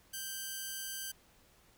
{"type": "tone pair together", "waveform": "5% pulse", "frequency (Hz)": [1568, 2960], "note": ["G6", "F#7"], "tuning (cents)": [0, 0], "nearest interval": "major seventh", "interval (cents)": 1100, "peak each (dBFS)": [-29, -38], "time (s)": [0.13, 1.12], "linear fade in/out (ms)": 10, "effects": ["pink hiss -65 dBFS RMS until 1.77 s"]}